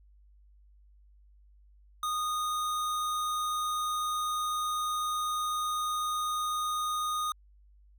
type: tone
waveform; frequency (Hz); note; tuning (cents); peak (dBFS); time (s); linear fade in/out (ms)
square; 1234; D#6; -15; -30; 2.03-7.32; 2
effects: added 50 Hz sine -56 dBFS peak until 7.98 s